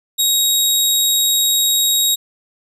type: tone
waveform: 20% pulse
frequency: 3788 Hz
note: A#7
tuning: 27 cents sharp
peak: -7 dBFS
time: 0.18-2.16 s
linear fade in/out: 20 ms
effects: none